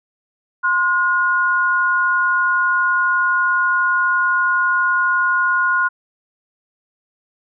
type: tone pair together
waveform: sine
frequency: 1048 / 1438.5 Hz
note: C6 / F#6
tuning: +2 / -49 cents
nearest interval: perfect fourth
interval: 549 cents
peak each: -19 / -15 dBFS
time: 0.63-5.89 s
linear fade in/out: 20 ms
effects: none